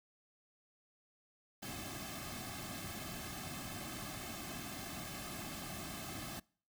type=noise with comb filter; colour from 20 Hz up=pink; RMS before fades=-45 dBFS; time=1.62-6.4 s; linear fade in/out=10 ms; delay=2.1 ms; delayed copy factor=-0.85; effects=noise-tail reverb RT60 0.5 s tail -26 dB re dry